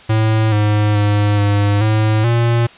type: tone with pitch steps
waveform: square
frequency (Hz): 109.8 / 105 / 103.4 / 102.1 / 108.4 / 117.7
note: A2 / G#2 / G#2 / G#2 / A2 / A#2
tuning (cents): -3 / +19 / -7 / -29 / -25 / +17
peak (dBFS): -12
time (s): 0.09-2.67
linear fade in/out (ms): 10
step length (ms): 430
effects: white hiss -41 dBFS RMS until 2.77 s + resampled to 8000 Hz